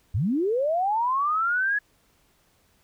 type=linear sweep; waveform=sine; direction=up; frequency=76.9 to 1696 Hz; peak=-21 dBFS; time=0.14-1.79 s; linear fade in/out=10 ms; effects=pink hiss -64 dBFS RMS until 2.83 s